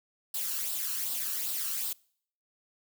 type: noise with flanger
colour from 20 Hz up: blue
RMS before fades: -33 dBFS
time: 0.34-1.93 s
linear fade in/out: 5 ms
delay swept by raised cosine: 0.23 to 0.73 ms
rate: 2.6 Hz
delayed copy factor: +0.55
effects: noise-tail reverb RT60 0.6 s tail -25 dB re dry